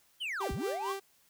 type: linear two-way sweep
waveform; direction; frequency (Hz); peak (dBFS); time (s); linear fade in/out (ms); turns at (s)
triangle; down then up; 3198 to 33.96 to 1191; -32; 0.2-0.94; 20; 0.52
type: tone with tremolo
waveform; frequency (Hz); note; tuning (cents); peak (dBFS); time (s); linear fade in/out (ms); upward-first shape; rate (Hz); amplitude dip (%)
sawtooth; 392; G4; 0; -30; 0.4-1; 10; sine; 4.4; 70
effects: white hiss -67 dBFS RMS until 1.29 s